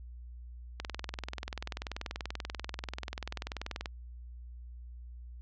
click train, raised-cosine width 0.2 ms, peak -19 dBFS, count 64, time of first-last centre 0.8-3.858 s, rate 20.6 Hz, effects added 60 Hz sine -44 dBFS peak until 5.41 s + low-pass 5000 Hz 12 dB/octave

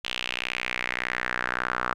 sawtooth tone with band-pass filter sweep, 61.74 Hz, B1, in tune, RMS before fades -30 dBFS, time 0.04-1.94 s, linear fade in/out 10 ms, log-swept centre 3100 to 1300 Hz, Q 3.5, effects none

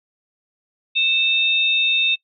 sine tone pair together, 2637 / 3664 Hz, E7 / A#7, 0 / -31 cents, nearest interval tritone, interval 569 cents, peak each -18 dBFS, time 0.95-2.16 s, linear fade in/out 20 ms, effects noise-tail reverb RT60 0.1 s tail -21 dB re dry

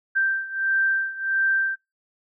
sine beating tone pair, 1568 / 1569.5 Hz, G6 / G6, 0 / +2 cents, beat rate 1.5 Hz, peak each -22 / -25 dBFS, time 0.15-1.76 s, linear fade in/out 20 ms, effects noise-tail reverb RT60 0.2 s tail -22 dB re dry

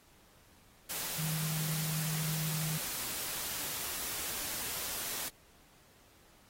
sine tone in noise, 157 Hz, D#3, 16 cents sharp, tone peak -34 dBFS, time 1.18-2.78 s, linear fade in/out 10 ms, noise white, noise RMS -38 dBFS, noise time 0.89-5.29 s, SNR +1 dB, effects pink hiss -63 dBFS RMS until 6.49 s + AAC 48 kbps

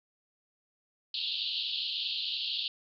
white band-pass noise, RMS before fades -34 dBFS, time 1.14-2.68 s, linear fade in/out 2 ms, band 2800 to 4500 Hz, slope 96 dB/octave, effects none

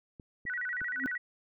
clicks, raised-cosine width 3 ms, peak -34 dBFS, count 3, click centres 0.198 / 0.453 / 0.816 s
sine tone with vibrato, 1697 Hz, G#6, 37 cents sharp, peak -32 dBFS, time 0.46-1.18 s, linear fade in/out 10 ms, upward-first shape square, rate 13 Hz, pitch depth 220 cents each way
sine tone with exponential growth, 263.2 Hz, C4, 10 cents sharp, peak -27 dBFS, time 0.92-1.06 s, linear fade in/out 0 ms, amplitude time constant 29 ms
effects none

